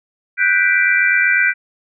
sine chord, G major seventh, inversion third, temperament equal, 1480 / 1568 / 1975.5 / 2349 Hz, F#6 / G6 / B6 / D7, 0 / 0 / 0 / 0 cents, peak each -17 dBFS, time 0.37-1.54 s, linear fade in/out 50 ms, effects none

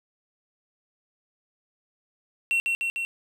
triangle tone with echo, 2722 Hz, F7, 45 cents flat, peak -19 dBFS, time 2.51-2.6 s, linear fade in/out 0 ms, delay 150 ms, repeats 3, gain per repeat -2 dB, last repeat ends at 3.05 s, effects none

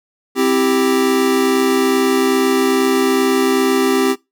square chord, C major, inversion none, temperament equal, 261.6 / 329.6 / 392 Hz, C4 / E4 / G4, 0 / 0 / 0 cents, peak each -17 / -22 / -16 dBFS, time 0.35-4.16 s, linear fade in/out 50 ms, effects noise-tail reverb RT60 0.2 s tail -21 dB re dry

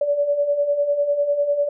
sine beating tone pair, 569 / 579 Hz, C#5 / D5, +45 / -25 cents, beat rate 10 Hz, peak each -25 / -18 dBFS, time 0.01-1.69 s, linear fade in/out 5 ms, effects none

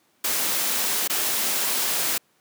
white noise with dropouts, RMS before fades -24 dBFS, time 0.24-2.18 s, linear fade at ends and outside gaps 5 ms, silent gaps 1.077-1.097 s, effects pink hiss -64 dBFS RMS until 2.4 s + high-pass 200 Hz 12 dB/octave

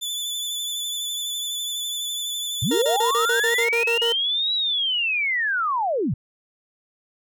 sawtooth tone with vibrato, 3487 Hz, A7, 16 cents flat, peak -23 dBFS, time 0.01-3.65 s, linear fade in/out 20 ms, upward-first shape sine, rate 12 Hz, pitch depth 31 cents each way
sine linear two-way sweep, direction up then down, 92.5 to 3932 to 92.5 Hz, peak -20 dBFS, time 2.62-6.14 s, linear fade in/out 5 ms, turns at 4.54 s
40% pulse tone bursts, 466.2 Hz, A#4, in tune, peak -21 dBFS, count 10, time 2.71-4.125 s, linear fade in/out 5 ms, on 110 ms, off 35 ms
effects none

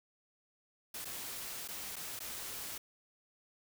white noise with dropouts, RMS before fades -43 dBFS, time 0.94-2.78 s, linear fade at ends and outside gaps 5 ms, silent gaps 1.047-1.053 / 1.678-1.685 / 1.958-1.964 / 2.192-2.202 s, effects none

